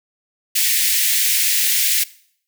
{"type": "high-pass noise", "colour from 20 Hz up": "white", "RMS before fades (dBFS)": -17, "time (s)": [0.55, 2.04], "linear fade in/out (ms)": 10, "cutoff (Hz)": 1800, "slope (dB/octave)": 48, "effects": ["noise-tail reverb RT60 0.6 s tail -20 dB re dry"]}